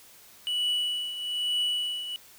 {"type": "tone with tremolo", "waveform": "triangle", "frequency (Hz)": 2949, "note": "F#7", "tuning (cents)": -6, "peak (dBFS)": -22, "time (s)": [0.47, 2.16], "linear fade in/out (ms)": 0, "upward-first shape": "triangle", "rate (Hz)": 1.1, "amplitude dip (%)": 70, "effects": ["white hiss -53 dBFS RMS until 2.38 s"]}